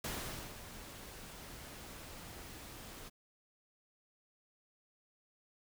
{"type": "noise with ADSR envelope", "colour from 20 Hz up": "pink", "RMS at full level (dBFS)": -39, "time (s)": [0.04, 3.1], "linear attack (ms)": 4, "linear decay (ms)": 480, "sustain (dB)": -11, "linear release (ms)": 24, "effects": []}